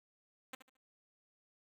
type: tone with echo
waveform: 5% pulse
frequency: 260.5 Hz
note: C4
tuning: 7 cents flat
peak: -31 dBFS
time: 0.53-0.55 s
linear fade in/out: 5 ms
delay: 73 ms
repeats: 3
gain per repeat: -12 dB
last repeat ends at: 0.769 s
effects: none